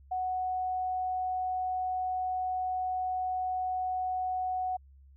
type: tone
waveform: sine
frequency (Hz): 740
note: F#5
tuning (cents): 0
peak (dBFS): -29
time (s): 0.11-4.77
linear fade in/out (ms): 10
effects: added 68 Hz sine -53 dBFS peak until 5.16 s